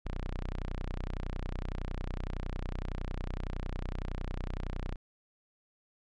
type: tone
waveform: sawtooth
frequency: 30.87 Hz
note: B0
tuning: in tune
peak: -30 dBFS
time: 0.05-4.96 s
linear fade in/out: 10 ms
effects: low-pass 4000 Hz 12 dB/octave